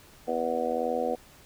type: harmonic tone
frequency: 82 Hz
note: E2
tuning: 9 cents flat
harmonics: 3 / 4 / 5 / 6 / 7 / 8 / 9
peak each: -35 / -38 / -39 / -29 / -35 / -37 / -32 dBFS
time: 0.27-1.16 s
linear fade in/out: 20 ms
effects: pink hiss -54 dBFS RMS until 1.45 s